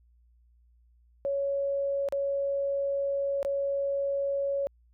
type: tone with dropouts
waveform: sine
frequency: 557 Hz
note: C#5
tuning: 8 cents sharp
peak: -26 dBFS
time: 1.25-4.67 s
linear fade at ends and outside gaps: 0 ms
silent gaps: 2.087-2.124 / 3.429-3.449 s
effects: added 59 Hz sine -59 dBFS peak until 4.93 s